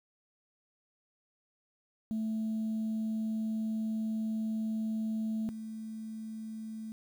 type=tone pair in turn; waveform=sine; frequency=220 / 220 Hz; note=A3 / A3; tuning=0 / 0 cents; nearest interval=unison; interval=0 cents; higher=neither; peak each=-29 / -38 dBFS; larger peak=first; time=2.11-5.49 / 5.49-6.92 s; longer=first; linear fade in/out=0 ms; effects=tanh soft clip ceiling -28 dBFS + 10-bit